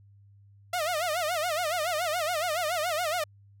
sawtooth tone with vibrato, 662 Hz, E5, 7 cents sharp, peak -23 dBFS, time 0.73-3.24 s, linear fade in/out 5 ms, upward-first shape sine, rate 7.1 Hz, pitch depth 170 cents each way, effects added 100 Hz sine -53 dBFS peak until 3.6 s

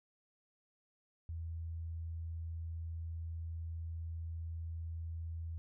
sine tone, 82.41 Hz, E2, in tune, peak -39 dBFS, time 1.29-5.58 s, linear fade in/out 0 ms, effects none

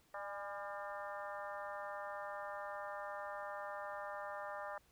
harmonic tone with a mistuned harmonic, 200 Hz, G3, 35 cents sharp, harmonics 3 / 4 / 5 / 6 / 7 / 8 / 9, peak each -47 / -49 / -51 / -49 / -53 / -56 / -53 dBFS, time 0.14-4.78 s, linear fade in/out 2 ms, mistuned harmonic 4, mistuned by +43 cents, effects pink hiss -71 dBFS RMS until 4.91 s

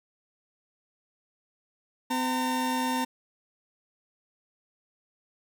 40% pulse tone pair together, 254.8 / 911 Hz, C4 / A#5, -46 / -40 cents, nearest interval octave + minor seventh, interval 2206 cents, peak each -28 dBFS, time 2.1-3.05 s, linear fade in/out 10 ms, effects none

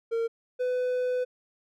triangle tone pair in turn, 458.8 / 500.9 Hz, A#4 / B4, -28 / +24 cents, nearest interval major second, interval 152 cents, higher second, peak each -23 dBFS, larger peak neither, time 0.11-0.28 / 0.59-1.25 s, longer second, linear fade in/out 20 ms, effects none

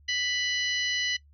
harmonic tone with a mistuned harmonic, 988 Hz, B5, in tune, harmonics 2 / 3 / 4 / 5 / 6, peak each -30 / -30 / -34 / -39 / -37 dBFS, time 0.08-1.17 s, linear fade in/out 10 ms, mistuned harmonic 4, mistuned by +55 cents, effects noise-tail reverb RT60 0.1 s tail -20 dB re dry + added 72 Hz sine -54 dBFS peak until 1.33 s

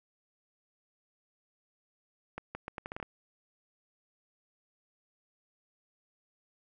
accelerating click train, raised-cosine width 0.5 ms, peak -23 dBFS, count 9, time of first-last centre 2.38-3.028 s, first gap 170 ms, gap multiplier 0.77, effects none

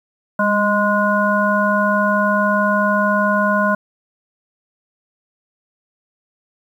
harmonic tone with a mistuned harmonic, 207.7 Hz, G#3, in tune, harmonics 1 / 3 / 5 / 7, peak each -19 / -19 / -19 / -19 dBFS, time 0.39-3.75 s, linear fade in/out 5 ms, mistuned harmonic 1, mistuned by -38 cents, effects 8-bit

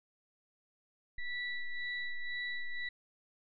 square ring-modulated tone, 980 Hz, B5, 14 cents flat, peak -33 dBFS, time 1.18-2.89 s, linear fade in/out 5 ms, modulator 979 Hz, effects resampled to 11025 Hz

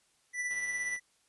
square tone with tremolo, 1975.5 Hz, B6, in tune, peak -31 dBFS, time 0.33-1 s, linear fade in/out 50 ms, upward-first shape triangle, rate 17 Hz, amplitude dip 45%
click train, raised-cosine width 0.3 ms, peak -37 dBFS, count 49, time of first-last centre 0.51-0.963 s, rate 106 Hz
effects white hiss -70 dBFS RMS until 1.28 s + resampled to 24000 Hz

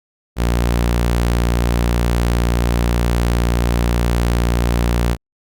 sawtooth tone, 59 Hz, A#1, 22 cents sharp, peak -10 dBFS, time 0.36-5.17 s, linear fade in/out 50 ms, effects Opus 48 kbps

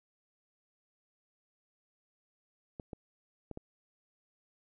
clicks, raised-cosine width 2 ms, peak -28 dBFS, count 4, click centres 2.798 / 2.932 / 3.513 / 3.574 s, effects none

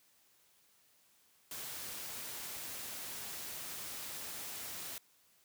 white noise, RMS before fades -44 dBFS, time 1.51-4.98 s, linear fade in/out 2 ms, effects white hiss -69 dBFS RMS until 5.44 s + high-pass 60 Hz 12 dB/octave

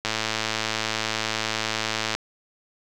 click train, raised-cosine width 0.2 ms, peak -7 dBFS, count 232, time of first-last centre 0.05-2.15 s, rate 110 Hz, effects none

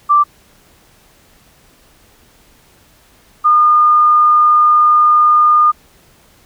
sine tone pair in turn, 1174.7 / 1216.2 Hz, D6 / D#6, 0 / -40 cents, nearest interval minor second, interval 60 cents, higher second, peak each -6 dBFS, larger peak neither, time 0.09-0.24 / 3.44-5.72 s, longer second, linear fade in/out 20 ms, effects pink hiss -49 dBFS RMS until 6.45 s

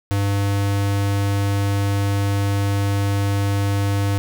square tone, 100 Hz, G2, 35 cents sharp, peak -18 dBFS, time 0.11-4.18 s, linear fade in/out 0 ms, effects none

